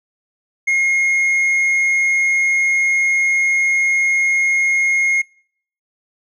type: tone with tanh clipping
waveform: sine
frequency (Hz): 2147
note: C7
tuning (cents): +44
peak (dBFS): -14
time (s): 0.67-5.22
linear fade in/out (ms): 10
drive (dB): 4
effects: noise-tail reverb RT60 0.6 s tail -25 dB re dry